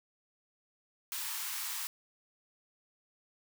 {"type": "high-pass noise", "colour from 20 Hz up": "white", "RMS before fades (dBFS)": -38, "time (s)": [1.12, 1.87], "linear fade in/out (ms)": 0, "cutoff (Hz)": 840, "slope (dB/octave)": 96, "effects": []}